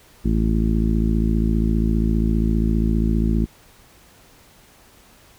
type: harmonic tone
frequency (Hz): 55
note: A1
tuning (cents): 0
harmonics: 1 / 2 / 3 / 4 / 5 / 6 / 7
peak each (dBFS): -19 / -27 / -24 / -22 / -31 / -28 / -36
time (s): 0.24-3.46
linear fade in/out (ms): 20
effects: pink hiss -51 dBFS RMS until 5.38 s